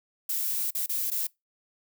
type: noise with dropouts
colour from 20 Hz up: violet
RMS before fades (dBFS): -29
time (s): 0.29-1.27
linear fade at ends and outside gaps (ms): 5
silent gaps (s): 0.707-0.749 / 0.862-0.893 / 1.103-1.115
effects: noise-tail reverb RT60 0.2 s tail -24 dB re dry